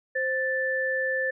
sine tone pair together, 523.3 / 1760 Hz, C5 / A6, 0 / 0 cents, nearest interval octave + major sixth, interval 2100 cents, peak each -28 / -26 dBFS, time 0.15-1.31 s, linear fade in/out 10 ms, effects none

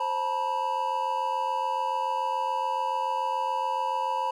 triangle tone cluster, 527 / 883 / 970 Hz, C5 / A5 / B5, +12 / +6 / -31 cents, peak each -33 / -28 / -26 dBFS, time 0-4.31 s, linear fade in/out 5 ms, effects none

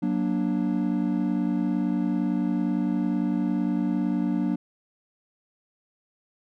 triangle chord, Gb augmented, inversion none, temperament equal with one note detuned, 185 / 235.9 / 293.7 Hz, Gb3 / Bb3 / D4, 0 / +21 / 0 cents, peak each -25 dBFS, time 0.02-4.56 s, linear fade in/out 10 ms, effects none

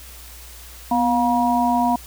sine tone cluster, 246.2 / 710 / 958 Hz, B3 / F5 / A#5, -5 / +28 / +47 cents, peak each -20 dBFS, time 0.91-1.96 s, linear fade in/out 5 ms, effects added 60 Hz sine -41 dBFS peak until 2.06 s + white hiss -42 dBFS RMS until 2.06 s

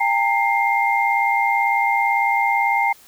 sine tone cluster, 799 / 917 / 2111 Hz, G5 / A#5 / C7, +33 / -29 / +15 cents, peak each -20 dBFS, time 0-2.93 s, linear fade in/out 10 ms, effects white hiss -49 dBFS RMS until 3.07 s

